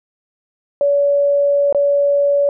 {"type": "tone with dropouts", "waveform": "sine", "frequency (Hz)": 569, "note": "C#5", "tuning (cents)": 45, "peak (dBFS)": -11, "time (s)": [0.81, 2.49], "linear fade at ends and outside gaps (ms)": 1, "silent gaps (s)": [1.726, 1.747], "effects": []}